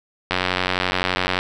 click train, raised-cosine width 0.3 ms, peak -3 dBFS, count 100, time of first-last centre 0.31-1.39 s, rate 91.7 Hz, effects none

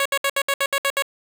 10% pulse tone bursts, 554 Hz, C#5, 1 cent flat, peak -10 dBFS, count 9, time 0-1.023 s, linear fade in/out 2 ms, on 55 ms, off 66 ms, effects none

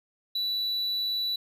triangle tone, 3951 Hz, B7, in tune, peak -25 dBFS, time 0.35-1.36 s, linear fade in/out 5 ms, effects none

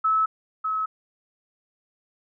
sine tone pair in turn, 1300 / 1288 Hz, E6 / E6, -24 / -41 cents, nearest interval unison, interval 17 cents, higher first, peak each -18 / -23 dBFS, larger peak first, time 0.04-0.26 / 0.64-0.86 s, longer neither, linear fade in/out 10 ms, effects none

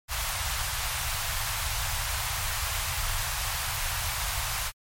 pink band-stop noise, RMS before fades -30 dBFS, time 0.08-4.72 s, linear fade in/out 50 ms, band 110 to 770 Hz, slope 24 dB/octave, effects MP3 64 kbps

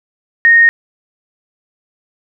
sine tone, 1854 Hz, A#6, 10 cents flat, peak -4 dBFS, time 0.45-0.69 s, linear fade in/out 0 ms, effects none

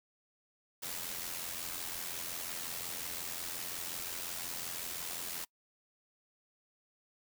white noise with amplitude modulation, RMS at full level -38 dBFS, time 0.82-5.45 s, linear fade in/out 10 ms, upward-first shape sine, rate 85.6 Hz, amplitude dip 55%, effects noise-tail reverb RT60 0.1 s tail -25 dB re dry

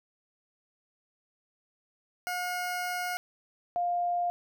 20% pulse / sine tone pair in turn, 719 / 702.6 Hz, F#5 / F5, -50 / +10 cents, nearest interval unison, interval 40 cents, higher first, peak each -26 dBFS, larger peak neither, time 2.27-3.17 / 3.76-4.3 s, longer first, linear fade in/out 0 ms, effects none

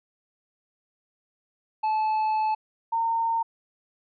triangle / sine tone pair in turn, 867 / 914.1 Hz, A5 / A#5, -26 / -34 cents, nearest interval minor second, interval 92 cents, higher second, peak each -20 / -22 dBFS, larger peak first, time 1.83-2.55 / 2.92-3.43 s, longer first, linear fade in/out 10 ms, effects resampled to 11025 Hz

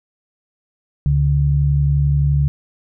sine tone pair together, 71.55 / 143.1 Hz, D2 / D3, -45 / -45 cents, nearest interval octave, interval 1200 cents, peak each -17 / -14 dBFS, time 1.06-2.48 s, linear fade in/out 0 ms, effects none

